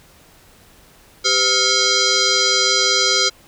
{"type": "tone with frequency modulation", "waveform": "sine", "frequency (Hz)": 391.6, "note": "G4", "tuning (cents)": -2, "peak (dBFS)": -13, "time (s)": [1.24, 3.3], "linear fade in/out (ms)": 20, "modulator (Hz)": 899, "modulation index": 6.3, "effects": ["pink hiss -49 dBFS RMS until 3.47 s"]}